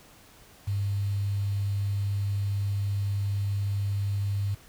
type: tone with quantisation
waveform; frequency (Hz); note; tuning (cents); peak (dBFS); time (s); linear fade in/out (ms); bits
sine; 100; G2; +35; -25; 0.67-4.55; 10; 8
effects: pink hiss -54 dBFS RMS until 4.68 s